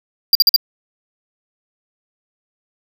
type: tone bursts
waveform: square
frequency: 4775 Hz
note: D8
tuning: 28 cents sharp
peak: -7 dBFS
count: 4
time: 0.33-0.562 s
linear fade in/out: 2 ms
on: 22 ms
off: 48 ms
effects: none